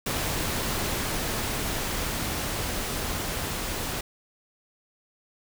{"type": "noise with level ramp", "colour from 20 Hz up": "pink", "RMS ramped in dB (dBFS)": [-28, -31], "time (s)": [0.06, 4.01], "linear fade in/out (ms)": 5, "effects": []}